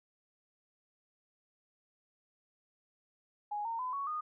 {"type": "tone with pitch steps", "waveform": "sine", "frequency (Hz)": [830.6, 916.3, 1010.8, 1115.1, 1230.2], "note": ["G#5", "A#5", "B5", "C#6", "D#6"], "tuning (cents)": [0, -30, 40, 10, -20], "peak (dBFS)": -34, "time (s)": [3.51, 4.21], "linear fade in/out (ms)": 10, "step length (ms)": 140, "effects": []}